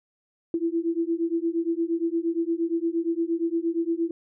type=beating tone pair; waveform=sine; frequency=329.6 / 338.2 Hz; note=E4 / E4; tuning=0 / +44 cents; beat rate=8.6 Hz; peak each=-26 dBFS; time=0.54-4.11 s; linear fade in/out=2 ms; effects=none